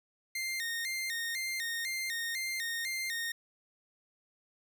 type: tone with vibrato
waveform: sawtooth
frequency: 1969 Hz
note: B6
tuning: 6 cents flat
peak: -30 dBFS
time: 0.35-3.32 s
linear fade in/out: 5 ms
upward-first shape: square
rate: 2 Hz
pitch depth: 110 cents each way
effects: 12-bit